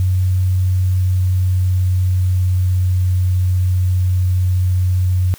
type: tone with pitch glide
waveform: sine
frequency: 92.5 to 91.49 Hz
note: F#2 to F#2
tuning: 0 to -19 cents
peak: -12 dBFS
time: 0-5.34 s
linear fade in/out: 0 ms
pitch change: -19 cents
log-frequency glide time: 0.38-3.1 s
effects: white hiss -42 dBFS RMS until 5.38 s